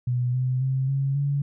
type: tone with pitch steps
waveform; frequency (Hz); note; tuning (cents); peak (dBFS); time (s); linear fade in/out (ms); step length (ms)
sine; 123.6 / 127.88 / 132.32 / 136.91 / 141.65; B2 / C3 / C3 / C#3 / C#3; +2 / -39 / +20 / -21 / +38; -21; 0.07-1.42; 5; 270
effects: none